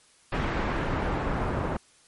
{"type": "noise with low-pass filter sweep", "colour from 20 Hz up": "pink", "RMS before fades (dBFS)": -28, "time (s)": [0.32, 1.77], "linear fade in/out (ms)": 5, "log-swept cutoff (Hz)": [2000, 1100], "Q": 0.91, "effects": ["white hiss -59 dBFS RMS until 2.07 s", "MP3 48 kbps"]}